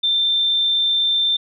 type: tone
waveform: sine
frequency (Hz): 3572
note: A7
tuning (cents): +25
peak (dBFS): -15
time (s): 0.03-1.37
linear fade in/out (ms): 10
effects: none